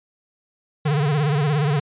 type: tone with vibrato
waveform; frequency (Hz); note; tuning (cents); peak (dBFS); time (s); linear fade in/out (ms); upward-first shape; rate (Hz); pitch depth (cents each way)
square; 146.83; D3; 0; -18; 0.85-1.8; 10; sine; 17; 110
effects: resampled to 8000 Hz